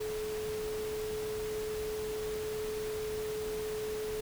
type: tone in noise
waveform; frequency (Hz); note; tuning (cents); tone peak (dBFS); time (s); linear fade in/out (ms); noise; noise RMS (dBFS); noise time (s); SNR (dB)
sine; 429.7; A4; -41; -34; 0-4.21; 10; pink; -44; 0-4.21; +7
effects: none